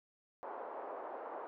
white band-pass noise, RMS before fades -45 dBFS, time 0.43-1.47 s, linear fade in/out 0 ms, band 390 to 1000 Hz, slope 24 dB/octave, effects none

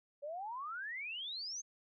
sine exponential sweep, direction up, 554.4 to 6480 Hz, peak -40 dBFS, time 0.22-1.62 s, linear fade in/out 20 ms, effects none

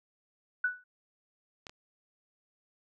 sine tone with exponential decay, 1482 Hz, F#6, 2 cents sharp, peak -23 dBFS, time 0.64-0.84 s, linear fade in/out 5 ms, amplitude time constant 42 ms
clicks, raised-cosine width 0.2 ms, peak -26 / -30 dBFS, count 2, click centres 1.668 / 1.695 s
effects none

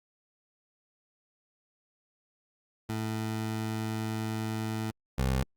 20% pulse tone pair in turn, 110 / 65.41 Hz, A2 / C2, 0 / 0 cents, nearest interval major sixth, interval 900 cents, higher first, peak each -26 / -21 dBFS, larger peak second, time 2.89-4.91 / 5.18-5.43 s, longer first, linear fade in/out 5 ms, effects Opus 48 kbps

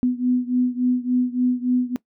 sine beating tone pair, 248.1 / 251.6 Hz, B3 / B3, +8 / +32 cents, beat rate 3.5 Hz, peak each -20 / -22 dBFS, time 0.03-1.96 s, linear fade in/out 0 ms, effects noise-tail reverb RT60 0.1 s tail -20 dB re dry

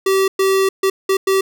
square tone bursts at uneven times, 385.6 Hz, G4, 28 cents flat, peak -13 dBFS, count 5, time 0.06-0.28 / 0.39-0.69 / 0.83-0.9 / 1.09-1.17 / 1.27-1.41 s, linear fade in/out 5 ms, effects none

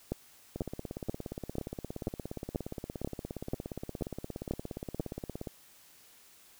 two click trains, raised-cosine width 2 ms, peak -18 / -24 dBFS, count 11 / 85, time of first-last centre 0.12-4.998 / 0.56-5.472 s, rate 2.05 / 17.1 Hz, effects white hiss -59 dBFS RMS until 6.59 s

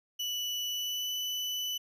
35% pulse tone with pitch glide, 2960 to 2986 Hz, F#7 to F#7, 0 to +15 cents, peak -30 dBFS, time 0.19-1.78 s, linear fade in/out 10 ms, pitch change +15 cents, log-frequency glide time 0.68-1.11 s, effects none

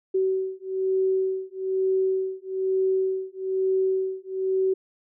sine beating tone pair, 378.8 / 379.9 Hz, F#4 / F#4, +41 / +46 cents, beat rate 1.1 Hz, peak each -25 dBFS, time 0.14-4.74 s, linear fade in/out 10 ms, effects none

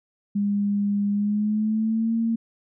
sine tone with pitch glide, 203 to 227.9 Hz, G#3 to A#3, -39 to -39 cents, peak -20 dBFS, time 0.35-2.36 s, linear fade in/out 10 ms, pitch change +200 cents, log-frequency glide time 1.11-2.14 s, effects none

